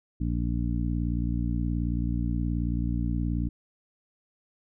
harmonic tone, 58.7 Hz, A#1, 13 cents sharp, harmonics 1 / 2 / 3 / 4 / 5, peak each -28 / -31 / -33 / -34 / -35 dBFS, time 0.2-3.49 s, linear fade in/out 10 ms, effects none

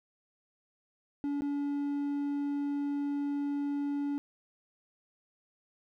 triangle tone with dropouts, 285.6 Hz, D4, 48 cents flat, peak -28 dBFS, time 1.24-4.18 s, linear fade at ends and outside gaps 0 ms, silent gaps 1.408-1.42 s, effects none

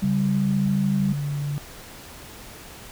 sine tone, 196 Hz, G3, in tune, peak -20 dBFS, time 0.02-1.13 s, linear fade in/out 10 ms
sine tone with pitch glide, 140.6 to 144.14 Hz, C#3 to D3, +25 to -32 cents, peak -24 dBFS, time 0.04-1.58 s, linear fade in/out 0 ms, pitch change +43 cents, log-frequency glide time 0.4-0.96 s
effects pink hiss -42 dBFS RMS until 2.91 s

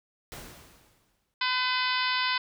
pink noise with exponential decay, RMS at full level -40 dBFS, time 0.32-1.34 s, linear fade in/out 0 ms, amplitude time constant 220 ms
harmonic tone, 506 Hz, B4, 42 cents sharp, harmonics 2 / 3 / 4 / 5 / 6 / 7 / 8 / 9 / 10, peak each -30 / -32 / -33 / -34 / -35 / -35 / -36 / -37 / -37 dBFS, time 1.41-2.38 s, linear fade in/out 5 ms
effects none

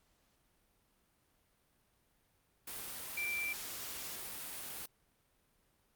sine tone in noise, 2349 Hz, D7, in tune, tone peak -35 dBFS, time 3.17-3.53 s, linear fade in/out 5 ms, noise white, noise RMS -44 dBFS, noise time 2.67-4.86 s, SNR +6 dB, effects pink hiss -74 dBFS RMS until 5.95 s + Opus 48 kbps

